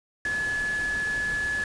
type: tone in noise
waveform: sine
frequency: 1709 Hz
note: G#6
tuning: 49 cents sharp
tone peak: -25 dBFS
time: 0.25-1.64 s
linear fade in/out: 2 ms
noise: pink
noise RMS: -38 dBFS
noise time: 0.25-1.64 s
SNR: +10 dB
effects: resampled to 22050 Hz